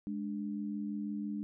sine tone pair together, 207.7 / 293.7 Hz, G#3 / D4, 0 / 0 cents, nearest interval tritone, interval 600 cents, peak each -36 / -40 dBFS, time 0.07-1.43 s, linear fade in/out 0 ms, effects none

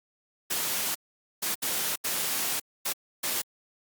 white noise bursts at uneven times, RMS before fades -29 dBFS, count 6, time 0.5-0.95 / 1.42-1.55 / 1.62-1.96 / 2.04-2.6 / 2.85-2.93 / 3.23-3.42 s, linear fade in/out 10 ms, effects high-pass 150 Hz 12 dB/octave + Opus 48 kbps

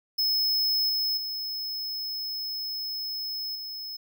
square tone with level steps, 5190 Hz, E8, 28 cents flat, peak -23 / -25 / -31 / -35 dBFS, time 0.18-3.97 s, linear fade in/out 10 ms, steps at 0.89 / 1.17 / 3.55 s, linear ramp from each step 5 ms, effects none

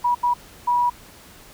sine tone bursts at uneven times, 970 Hz, B5, 31 cents flat, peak -16 dBFS, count 3, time 0.04-0.15 / 0.23-0.34 / 0.67-0.9 s, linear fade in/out 10 ms, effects pink hiss -46 dBFS RMS until 1.53 s

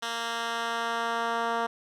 10% pulse tone with band-pass filter sweep, 231.6 Hz, A#3, 11 cents flat, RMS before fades -30 dBFS, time 0.02-1.67 s, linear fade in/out 10 ms, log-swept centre 3100 to 940 Hz, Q 0.7, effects none

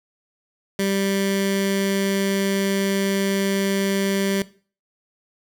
15% pulse tone with notch filter, 196 Hz, G3, in tune, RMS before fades -22 dBFS, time 0.79-4.42 s, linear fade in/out 2 ms, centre 800 Hz, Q 1.2, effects noise-tail reverb RT60 0.4 s tail -18 dB re dry

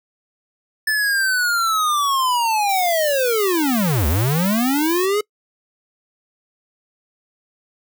square linear two-way sweep, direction down then up, 1756 to 68.2 to 428.1 Hz, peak -17 dBFS, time 0.87-5.21 s, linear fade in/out 5 ms, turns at 4.07 s
violet noise, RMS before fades -28 dBFS, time 2.69-5.06 s, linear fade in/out 5 ms
effects noise-tail reverb RT60 0.1 s tail -26 dB re dry

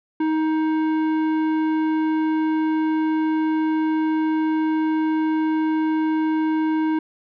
sine tone with tanh clipping, 314.3 Hz, D#4, 18 cents sharp, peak -20 dBFS, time 0.2-6.99 s, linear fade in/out 5 ms, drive 13 dB, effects none

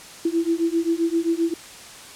sine beating tone pair, 329.6 / 337.2 Hz, E4 / E4, 0 / +39 cents, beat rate 7.6 Hz, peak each -22 dBFS, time 0.25-1.54 s, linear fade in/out 5 ms, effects white hiss -41 dBFS RMS until 2.15 s + low-pass 9000 Hz 12 dB/octave

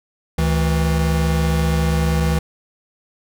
square tone pair together, 72.41 / 162.1 Hz, D2 / E3, -24 / -29 cents, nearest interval octave + major second, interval 1395 cents, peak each -19 dBFS, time 0.38-2.39 s, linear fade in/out 5 ms, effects none

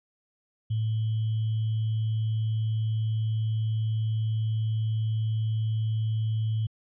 sine tone with sample-and-hold, 110 Hz, A2, in tune, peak -24 dBFS, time 0.7-6.67 s, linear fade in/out 10 ms, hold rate 3150 Hz, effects resampled to 11025 Hz

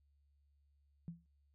sine tone with exponential decay, 168.9 Hz, E3, 42 cents sharp, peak -39 dBFS, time 1.08-1.26 s, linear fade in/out 0 ms, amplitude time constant 38 ms, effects added 71 Hz sine -70 dBFS peak until 1.54 s

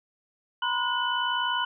sine tone cluster, 960 / 1020 / 1457 / 2993 Hz, B5 / C6 / F#6 / F#7, -49 / -44 / -27 / +19 cents, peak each -30 dBFS, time 0.62-1.65 s, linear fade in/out 5 ms, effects none

